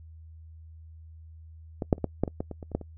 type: clicks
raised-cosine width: 2 ms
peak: -16 / -6 / -29 / -13 / -10 / -20 / -17 / -23 / -27 / -30 / -13 / -27 dBFS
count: 12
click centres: 1.822 / 1.928 / 1.981 / 2.043 / 2.236 / 2.278 / 2.405 / 2.513 / 2.628 / 2.717 / 2.75 / 2.813 s
effects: noise-tail reverb RT60 0.1 s tail -25 dB re dry + added 80 Hz sine -45 dBFS peak until 2.97 s